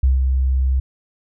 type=tone with ADSR envelope; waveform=sine; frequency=65.41 Hz; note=C2; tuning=in tune; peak=-10 dBFS; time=0.03-0.8 s; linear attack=6 ms; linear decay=150 ms; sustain=-4 dB; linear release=6 ms; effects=none